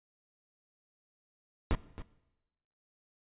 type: noise with echo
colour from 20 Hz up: brown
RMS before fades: -27 dBFS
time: 1.71-1.75 s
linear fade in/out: 0 ms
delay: 270 ms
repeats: 1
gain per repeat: -14 dB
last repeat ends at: 2.02 s
effects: noise-tail reverb RT60 1.0 s tail -18 dB re dry + resampled to 8000 Hz